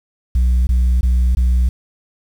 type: tone bursts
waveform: sine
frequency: 61.74 Hz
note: B1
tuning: in tune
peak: -8 dBFS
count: 4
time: 0.35-1.69 s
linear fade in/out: 5 ms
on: 320 ms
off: 20 ms
effects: tanh soft clip ceiling -10 dBFS + 7-bit